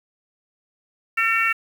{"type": "harmonic tone", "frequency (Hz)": 452.2, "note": "A4", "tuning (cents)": 47, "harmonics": [3, 4, 5, 6], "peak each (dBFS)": [-23, -23, -23, -23], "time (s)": [1.17, 1.53], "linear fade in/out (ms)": 10, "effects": ["7-bit"]}